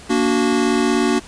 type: chord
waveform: square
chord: Bb augmented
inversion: none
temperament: equal with one note detuned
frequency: 233.1 / 290 / 370 Hz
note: Bb3 / D4 / F#4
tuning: 0 / -22 / 0 cents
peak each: -20 dBFS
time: 0.09-1.2 s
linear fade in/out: 20 ms
effects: pink hiss -40 dBFS RMS until 1.27 s + resampled to 22050 Hz